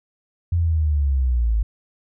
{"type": "linear sweep", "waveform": "sine", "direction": "down", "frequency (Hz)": [87.31, 51.91], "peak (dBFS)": -16, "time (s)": [0.52, 1.63], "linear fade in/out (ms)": 5, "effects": []}